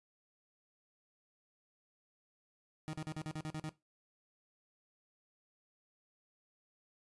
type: tone bursts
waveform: 30% pulse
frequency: 155.56 Hz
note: D#3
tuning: in tune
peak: -36 dBFS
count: 9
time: 2.88-3.692 s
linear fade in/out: 0 ms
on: 52 ms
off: 43 ms
effects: noise-tail reverb RT60 0.2 s tail -17 dB re dry + resampled to 24000 Hz